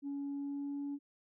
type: tone with pitch glide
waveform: sine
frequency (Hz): 281.5 to 283.8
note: C#4 to C#4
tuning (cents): +27 to +41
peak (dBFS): -35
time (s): 0.02-0.99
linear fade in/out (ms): 50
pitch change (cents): +14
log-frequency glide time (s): 0.33-0.83
effects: tanh soft clip ceiling -34 dBFS